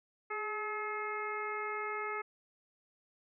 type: harmonic tone with a mistuned harmonic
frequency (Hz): 427.9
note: A4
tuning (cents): -48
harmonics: 1 / 2 / 3 / 4 / 5 / 6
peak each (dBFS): -41 / -44 / -39 / -47 / -41 / -53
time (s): 0.3-2.22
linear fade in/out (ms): 10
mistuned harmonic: 1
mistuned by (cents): -40
effects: none